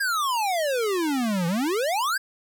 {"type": "exponential two-way sweep", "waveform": "square", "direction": "down then up", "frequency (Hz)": [1661.2, 164.2, 1661.2], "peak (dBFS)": -23, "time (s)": [0, 2.18], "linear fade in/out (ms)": 10, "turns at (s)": 1.47, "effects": []}